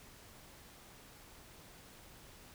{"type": "silence", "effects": ["pink hiss -57 dBFS RMS until 2.54 s"]}